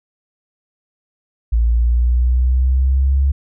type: exponential sweep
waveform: sine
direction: up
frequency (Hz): 56.6 to 69.3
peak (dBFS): -11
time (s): 1.52-3.32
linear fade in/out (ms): 10
effects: none